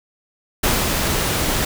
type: noise with ADSR envelope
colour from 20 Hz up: pink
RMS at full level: -17 dBFS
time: 0.63-1.65 s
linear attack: 8 ms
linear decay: 220 ms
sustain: -3 dB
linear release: 4 ms
effects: none